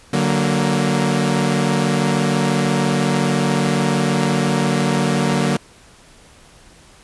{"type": "chord", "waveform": "sawtooth", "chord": "D augmented", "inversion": "none", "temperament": "equal with one note detuned", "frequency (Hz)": [146.83, 187.04, 233.1], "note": ["D3", "F#3", "A#3"], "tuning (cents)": [0, 19, 0], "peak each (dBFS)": -16, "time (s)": [0.13, 5.57], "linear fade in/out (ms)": 5, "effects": ["pink hiss -47 dBFS RMS until 7.03 s", "resampled to 24000 Hz"]}